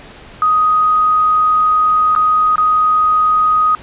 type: tone with dropouts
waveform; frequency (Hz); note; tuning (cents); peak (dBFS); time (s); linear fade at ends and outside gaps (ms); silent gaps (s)
sine; 1250; D#6; +8; -9; 0.42-3.75; 1; 2.151-2.161 / 2.557-2.581
effects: pink hiss -37 dBFS RMS until 3.82 s + resampled to 8000 Hz